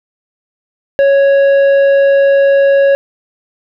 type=tone with tanh clipping; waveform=sine; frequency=554 Hz; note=C#5; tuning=1 cent flat; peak=-7 dBFS; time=0.99-2.95 s; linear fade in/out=0 ms; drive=8 dB; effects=none